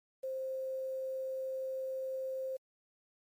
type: tone with quantisation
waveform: sine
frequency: 526 Hz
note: C5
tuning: 9 cents sharp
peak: -35 dBFS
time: 0.23-2.57 s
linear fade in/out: 10 ms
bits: 10
effects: MP3 64 kbps